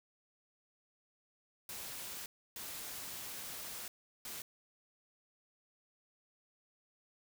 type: noise bursts at uneven times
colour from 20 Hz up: white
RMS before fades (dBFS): -45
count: 3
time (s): 1.69-2.26 / 2.56-3.88 / 4.25-4.42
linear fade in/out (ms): 2
effects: none